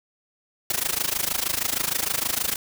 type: noise with amplitude modulation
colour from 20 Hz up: white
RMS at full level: -22 dBFS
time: 0.7-2.56 s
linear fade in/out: 2 ms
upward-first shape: sine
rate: 26.4 Hz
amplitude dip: 90%
effects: none